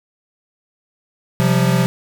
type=chord; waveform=square; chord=C suspended fourth; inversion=none; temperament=equal with one note detuned; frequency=130.81 / 174.61 / 191.96 Hz; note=C3 / F3 / G3; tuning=0 / 0 / -36 cents; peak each=-17 / -17 / -22 dBFS; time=1.4-1.86 s; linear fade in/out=0 ms; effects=none